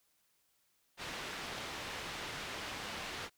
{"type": "low-pass noise", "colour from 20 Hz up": "white", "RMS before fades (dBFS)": -43, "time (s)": [0.97, 3.3], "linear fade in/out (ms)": 50, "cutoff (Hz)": 3200, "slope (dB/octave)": 12, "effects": ["white hiss -75 dBFS RMS until 3.37 s"]}